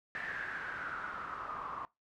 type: noise with low-pass filter sweep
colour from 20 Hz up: white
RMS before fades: -41 dBFS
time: 0.15-1.85 s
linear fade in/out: 0 ms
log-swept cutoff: 1800 to 1100 Hz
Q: 8.2
effects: noise-tail reverb RT60 0.2 s tail -21 dB re dry